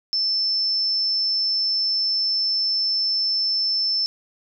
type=tone; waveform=sine; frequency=5300 Hz; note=E8; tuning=9 cents sharp; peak=-19 dBFS; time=0.13-4.06 s; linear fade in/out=0 ms; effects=none